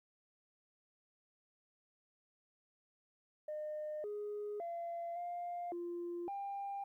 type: tone with pitch steps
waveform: sine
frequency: 608 / 415.7 / 683 / 701 / 346.8 / 797 Hz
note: D#5 / G#4 / F5 / F5 / F4 / G5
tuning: -40 / +2 / -39 / +6 / -12 / +28 cents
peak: -38 dBFS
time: 3.48-6.84 s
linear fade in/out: 5 ms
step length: 560 ms
effects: tanh soft clip ceiling -36 dBFS + 13-bit